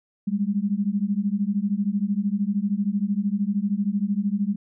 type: beating tone pair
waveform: sine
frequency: 196 / 209 Hz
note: G3 / G#3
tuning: 0 / +11 cents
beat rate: 13 Hz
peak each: -24 / -24 dBFS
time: 0.27-4.56 s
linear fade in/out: 10 ms
effects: none